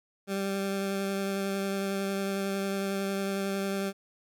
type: tone with vibrato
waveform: 20% pulse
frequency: 196 Hz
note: G3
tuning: in tune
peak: -24 dBFS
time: 0.27-3.93 s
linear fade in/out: 50 ms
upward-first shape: triangle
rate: 11 Hz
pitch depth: 14 cents each way
effects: none